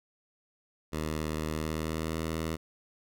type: tone with pitch glide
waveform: 10% pulse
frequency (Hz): 77.78 to 80.48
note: D#2 to E2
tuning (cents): 0 to -41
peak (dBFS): -23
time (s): 0.92-2.57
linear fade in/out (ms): 20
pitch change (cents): +59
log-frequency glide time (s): 1.5-2.16
effects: none